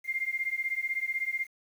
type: beating tone pair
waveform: sine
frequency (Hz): 2101 / 2117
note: C7 / C7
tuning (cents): +7 / +20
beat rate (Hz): 16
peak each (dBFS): -32 / -32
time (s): 0.04-1.47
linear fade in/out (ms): 50
effects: 9-bit